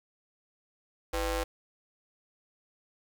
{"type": "ring-modulated tone", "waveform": "sawtooth", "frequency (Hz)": 276.9, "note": "C#4", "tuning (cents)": -2, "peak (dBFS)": -22, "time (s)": [1.13, 1.44], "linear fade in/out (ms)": 10, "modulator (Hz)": 226, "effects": ["9-bit"]}